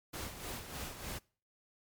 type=noise with tremolo; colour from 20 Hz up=pink; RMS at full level=-41 dBFS; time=0.13-1.19 s; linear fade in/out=10 ms; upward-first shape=sine; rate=3.3 Hz; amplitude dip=60%; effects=noise-tail reverb RT60 0.4 s tail -24 dB re dry + MP3 96 kbps